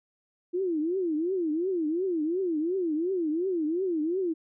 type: tone with vibrato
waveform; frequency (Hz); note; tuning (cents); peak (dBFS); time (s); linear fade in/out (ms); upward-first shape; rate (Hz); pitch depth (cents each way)
sine; 340.5; F4; -44; -25; 0.53-4.34; 20; triangle; 2.8; 250
effects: none